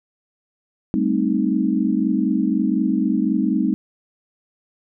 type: chord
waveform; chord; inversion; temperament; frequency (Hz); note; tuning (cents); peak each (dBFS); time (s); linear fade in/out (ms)
sine; A half-diminished seventh; third; equal; 196 / 220 / 261.6 / 311.1; G3 / A3 / C4 / Eb4; 0 / 0 / 0 / 0; -22; 0.94-3.74; 0
effects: none